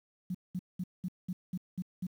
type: tone bursts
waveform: sine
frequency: 181.4 Hz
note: F#3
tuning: 34 cents flat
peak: -32 dBFS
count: 8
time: 0.3-2.068 s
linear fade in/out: 5 ms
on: 46 ms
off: 200 ms
effects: 10-bit